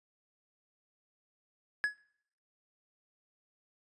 triangle tone with exponential decay, 1687 Hz, G#6, 27 cents sharp, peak -22 dBFS, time 1.84-1.98 s, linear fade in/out 0 ms, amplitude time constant 29 ms, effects noise-tail reverb RT60 0.7 s tail -24 dB re dry + resampled to 24000 Hz

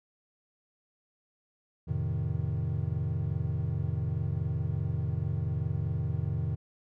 triangle chord, F dominant seventh, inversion none, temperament equal, 87.31 / 110 / 130.81 / 155.56 Hz, F2 / A2 / C3 / Eb3, 0 / 0 / 0 / 0 cents, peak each -32 dBFS, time 1.87-6.56 s, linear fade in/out 20 ms, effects none

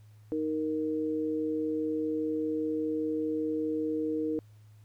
sine tone pair together, 311.2 / 466.2 Hz, D#4 / A#4, 0 / 0 cents, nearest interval perfect fifth, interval 700 cents, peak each -30 / -32 dBFS, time 0.32-4.39 s, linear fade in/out 0 ms, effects added 106 Hz sine -52 dBFS peak until 4.84 s + pink hiss -69 dBFS RMS until 4.84 s

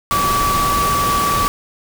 sine tone in noise, 1148 Hz, D6, 40 cents flat, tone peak -15 dBFS, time 0.11-1.48 s, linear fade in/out 0 ms, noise pink, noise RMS -21 dBFS, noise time 0.11-1.48 s, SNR +3 dB, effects none

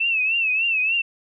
sine tone with vibrato, 2637 Hz, E7, in tune, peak -18 dBFS, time 0-1.02 s, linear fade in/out 10 ms, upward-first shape triangle, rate 3.4 Hz, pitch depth 110 cents each way, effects none

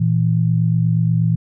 sine tone pair together, 116 / 164.37 Hz, A#2 / E3, -8 / -5 cents, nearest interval tritone, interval 603 cents, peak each -16 dBFS, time 0-1.36 s, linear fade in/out 10 ms, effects none

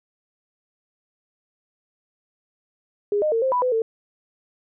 sine tone with pitch steps, 410.4 / 612 / 454.9 / 526 / 989 / 505 / 448.8 Hz, G#4 / D#5 / A#4 / C5 / B5 / B4 / A4, -21 / -29 / -42 / +9 / +2 / +39 / +34 cents, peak -18 dBFS, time 3.12-3.82 s, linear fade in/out 2 ms, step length 100 ms, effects none

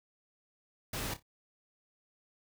pink noise with echo, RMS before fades -37 dBFS, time 0.93-1.14 s, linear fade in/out 5 ms, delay 29 ms, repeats 3, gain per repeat -12 dB, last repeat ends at 1.227 s, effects none

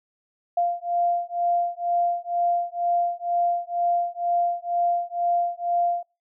sine beating tone pair, 695 / 697.1 Hz, F5 / F5, -9 / -3 cents, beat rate 2.1 Hz, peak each -24 dBFS, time 0.57-6.03 s, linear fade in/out 5 ms, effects noise-tail reverb RT60 0.3 s tail -25 dB re dry

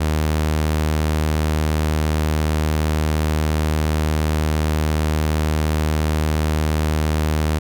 sawtooth tone, 77.2 Hz, D#2, 13 cents flat, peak -13 dBFS, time 0-7.59 s, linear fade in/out 10 ms, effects none

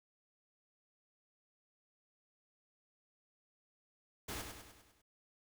pink noise with echo, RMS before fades -43 dBFS, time 4.28-4.42 s, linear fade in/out 10 ms, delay 100 ms, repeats 6, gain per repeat -5 dB, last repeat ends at 5.02 s, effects none

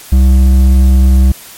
triangle tone with hard clipping, 65.3 Hz, C2, 3 cents flat, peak -5 dBFS, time 0.12-1.32 s, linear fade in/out 5 ms, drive 11 dB, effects white hiss -33 dBFS RMS until 1.57 s + MP3 64 kbps

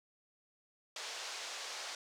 white band-pass noise, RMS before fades -44 dBFS, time 0.96-1.95 s, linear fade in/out 2 ms, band 460 to 6400 Hz, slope 24 dB/octave, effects none

